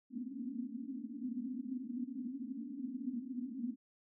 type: band-pass noise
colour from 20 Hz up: white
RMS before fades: -42 dBFS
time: 0.1-3.76 s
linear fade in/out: 50 ms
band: 230 to 270 Hz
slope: 96 dB/octave
effects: none